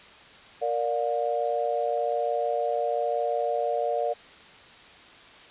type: chord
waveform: sine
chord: Bb major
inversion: none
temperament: equal with one note detuned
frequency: 466.2 / 587.3 / 713.1 Hz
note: Bb4 / D5 / F5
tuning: 0 / 0 / +36 cents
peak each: -29 / -28 / -28 dBFS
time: 0.61-4.14 s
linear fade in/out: 20 ms
effects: white hiss -49 dBFS RMS until 5.5 s + resampled to 8000 Hz